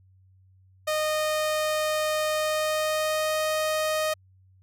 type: tone with pitch glide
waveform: sawtooth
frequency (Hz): 616 to 621.7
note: D#5 to D#5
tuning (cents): -17 to -2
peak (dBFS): -20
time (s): 0.87-4.14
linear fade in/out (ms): 10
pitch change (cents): +15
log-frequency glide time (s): 2.28-3.38
effects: added 94 Hz sine -55 dBFS peak until 4.62 s